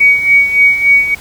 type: tone with tremolo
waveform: sine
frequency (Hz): 2251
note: C#7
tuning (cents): +26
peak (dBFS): -3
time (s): 0-1.15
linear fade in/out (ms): 10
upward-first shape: sine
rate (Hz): 3.5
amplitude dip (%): 70
effects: pink hiss -34 dBFS RMS until 1.2 s